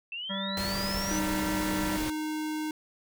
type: linear sweep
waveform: sine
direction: up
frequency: 2637 to 6040 Hz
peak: -34 dBFS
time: 0.12-1.19 s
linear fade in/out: 2 ms
type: harmonic tone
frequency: 194.9 Hz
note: G3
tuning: 10 cents flat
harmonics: 1 / 3 / 5 / 7 / 9 / 10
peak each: -34 / -39 / -41 / -42 / -44 / -44 dBFS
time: 0.29-1.98 s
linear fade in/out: 20 ms
type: noise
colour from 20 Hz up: pink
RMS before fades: -35 dBFS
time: 0.57-2.1 s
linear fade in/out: 2 ms
type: tone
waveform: square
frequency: 308.4 Hz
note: D#4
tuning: 15 cents flat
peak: -31 dBFS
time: 1.11-2.71 s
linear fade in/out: 2 ms
effects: none